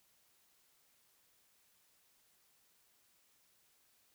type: silence
effects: white hiss -72 dBFS RMS until 4.14 s